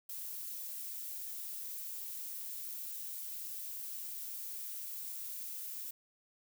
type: noise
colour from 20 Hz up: violet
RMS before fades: -43 dBFS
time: 0.09-5.91 s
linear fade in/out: 5 ms
effects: none